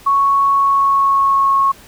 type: tone with pitch glide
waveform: sine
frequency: 1108.7 to 1095.3 Hz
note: C#6 to C#6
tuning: 0 to -21 cents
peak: -10 dBFS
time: 0.06-1.72 s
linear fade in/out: 10 ms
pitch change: -21 cents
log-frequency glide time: 0.52-1.53 s
effects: pink hiss -42 dBFS RMS until 1.87 s